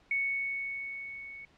sine tone with level ramp, 2217 Hz, C#7, in tune, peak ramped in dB -26 to -43 dBFS, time 0.11-1.45 s, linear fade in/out 2 ms, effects pink hiss -63 dBFS RMS until 1.57 s + low-pass 4000 Hz 12 dB/octave

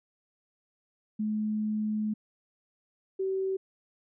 sine tone pair in turn, 213.9 / 382.6 Hz, A3 / G4, -49 / -42 cents, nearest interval minor seventh, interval 1007 cents, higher second, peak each -27 dBFS, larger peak neither, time 1.19-2.14 / 3.19-3.57 s, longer first, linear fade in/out 10 ms, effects none

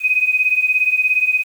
sine beating tone pair, 2504 / 2521 Hz, D#7 / D#7, +10 / +22 cents, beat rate 17 Hz, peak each -15 / -18 dBFS, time 0-1.44 s, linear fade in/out 50 ms, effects 7-bit

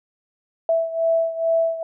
sine beating tone pair, 658 / 660.3 Hz, E5 / E5, -3 / +3 cents, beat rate 2.3 Hz, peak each -19 / -23 dBFS, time 0.69-1.83 s, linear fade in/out 2 ms, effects none

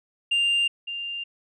sine tone with echo, 2794 Hz, F7, in tune, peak -17 dBFS, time 0.31-0.68 s, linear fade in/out 10 ms, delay 560 ms, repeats 1, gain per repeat -12 dB, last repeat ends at 1.24 s, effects tanh soft clip ceiling -18 dBFS

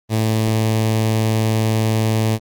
sawtooth tone with notch filter, 110 Hz, A2, in tune, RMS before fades -17 dBFS, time 0.09-2.39 s, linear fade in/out 50 ms, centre 1400 Hz, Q 1.7, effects Opus 24 kbps

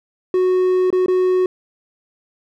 triangle tone with dropouts, 368.3 Hz, F#4, 8 cents flat, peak -11 dBFS, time 0.34-1.46 s, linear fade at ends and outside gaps 2 ms, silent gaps 0.904-0.927 / 1.061-1.082 s, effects none

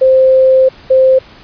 sine tone pair in turn, 523.3 / 523.3 Hz, C5 / C5, 0 / 0 cents, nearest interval unison, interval 0 cents, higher neither, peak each -4 dBFS, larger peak neither, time 0.01-0.69 / 0.9-1.19 s, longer first, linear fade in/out 10 ms, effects pink hiss -38 dBFS RMS until 1.43 s + resampled to 11025 Hz

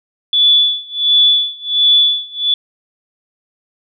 sine tone with tremolo, 3451 Hz, A7, 34 cents flat, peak -6 dBFS, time 0.33-2.54 s, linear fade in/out 2 ms, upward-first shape sine, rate 1.4 Hz, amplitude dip 95%, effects none

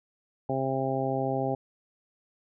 harmonic tone, 133.3 Hz, C3, 33 cents sharp, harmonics 1 / 2 / 3 / 4 / 5 / 6, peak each -33 / -33 / -33 / -33 / -33 / -33 dBFS, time 0.49-1.55 s, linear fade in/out 5 ms, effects none

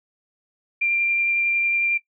sine tone with vibrato, 2378 Hz, D7, 21 cents sharp, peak -18 dBFS, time 0.81-1.98 s, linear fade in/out 10 ms, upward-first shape triangle, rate 11 Hz, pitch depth 9 cents each way, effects noise-tail reverb RT60 0.1 s tail -18 dB re dry

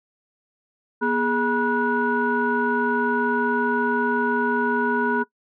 sine tone cluster, 241.8 / 416.3 / 965 / 1469 Hz, B3 / G#4 / B5 / F#6, -36 / +4 / -40 / -13 cents, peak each -24 dBFS, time 1.01-5.24 s, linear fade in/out 20 ms, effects noise-tail reverb RT60 0.1 s tail -20 dB re dry + tanh soft clip ceiling -10 dBFS

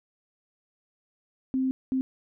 sine tone bursts at uneven times, 261.6 Hz, C4, in tune, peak -23 dBFS, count 2, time 1.54-1.71 / 1.92-2.01 s, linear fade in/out 0 ms, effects none

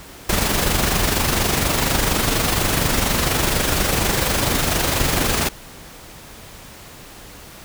pink noise with amplitude modulation, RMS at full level -17 dBFS, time 0.29-5.49 s, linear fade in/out 5 ms, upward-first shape sine, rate 24.2 Hz, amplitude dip 45%, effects pink hiss -40 dBFS RMS until 7.64 s

